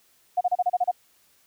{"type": "tone bursts", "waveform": "sine", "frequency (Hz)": 721, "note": "F#5", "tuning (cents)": -45, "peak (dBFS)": -18, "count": 8, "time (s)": [0.37, 0.914], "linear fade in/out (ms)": 10, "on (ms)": 40, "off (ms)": 32, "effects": ["white hiss -62 dBFS RMS until 1.46 s"]}